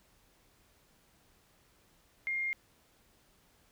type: tone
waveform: sine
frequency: 2122 Hz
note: C7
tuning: 24 cents sharp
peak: -31 dBFS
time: 2.27-2.53 s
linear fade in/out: 0 ms
effects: pink hiss -67 dBFS RMS until 3.71 s